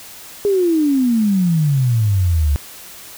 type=exponential sweep; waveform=sine; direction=down; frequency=415.3 to 69.3 Hz; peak=-12 dBFS; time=0.45-2.56 s; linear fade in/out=0 ms; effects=white hiss -37 dBFS RMS until 3.17 s